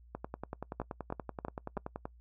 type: two click trains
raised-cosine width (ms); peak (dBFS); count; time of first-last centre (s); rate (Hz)
1; -21 / -24; 4 / 21; 0.8-1.774 / 0.15-2.055; 3.08 / 10.5
effects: noise-tail reverb RT60 0.1 s tail -24 dB re dry + added 59 Hz sine -55 dBFS peak until 2.2 s